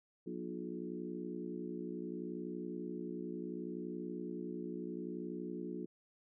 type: harmonic tone with a mistuned harmonic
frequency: 60.7 Hz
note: B1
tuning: 29 cents flat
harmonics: 3 / 4 / 5 / 6 / 7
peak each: -46 / -46 / -46 / -45 / -49 dBFS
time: 0.26-5.86 s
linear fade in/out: 10 ms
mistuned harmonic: 6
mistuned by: -44 cents
effects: none